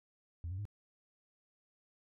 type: tone with pitch steps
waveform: sine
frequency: 84.6 / 93.33 / 102.96 Hz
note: E2 / F#2 / G#2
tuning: +45 / +15 / -15 cents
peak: -36 dBFS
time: 0.44-0.653 s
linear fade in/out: 0 ms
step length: 71 ms
effects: tanh soft clip ceiling -35 dBFS